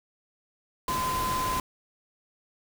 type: tone in noise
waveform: sine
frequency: 1025 Hz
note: C6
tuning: 36 cents flat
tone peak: -27 dBFS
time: 0.88-1.6 s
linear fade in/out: 2 ms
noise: pink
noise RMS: -33 dBFS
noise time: 0.88-1.6 s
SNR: +3 dB
effects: none